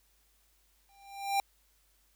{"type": "tone with exponential growth", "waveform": "square", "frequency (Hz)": 793, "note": "G5", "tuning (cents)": 20, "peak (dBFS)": -25, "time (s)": [0.89, 1.4], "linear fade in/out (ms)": 1, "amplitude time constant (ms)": 110, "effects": ["added 50 Hz sine -70 dBFS peak until 2.15 s", "white hiss -70 dBFS RMS until 2.15 s"]}